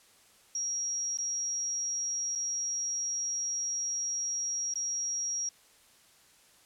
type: tone with dropouts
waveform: sine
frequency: 5660 Hz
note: F8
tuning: 22 cents sharp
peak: -30 dBFS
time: 0.55-5.49 s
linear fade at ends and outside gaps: 2 ms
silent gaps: 1.173-1.186 / 2.352-2.356 / 4.739-4.756 s
effects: white hiss -61 dBFS RMS until 6.65 s + low-pass 11000 Hz 12 dB/octave